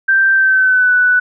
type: tone with pitch glide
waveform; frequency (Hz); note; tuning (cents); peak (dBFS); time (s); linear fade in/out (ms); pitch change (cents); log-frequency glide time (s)
sine; 1568 to 1486.8; G6 to F#6; 0 to +8; -8; 0.08-1.2; 10; -92; 0.33-0.93
effects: none